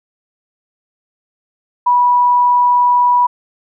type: tone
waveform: sine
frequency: 978 Hz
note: B5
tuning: 17 cents flat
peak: -8 dBFS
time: 1.86-3.27 s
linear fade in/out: 10 ms
effects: none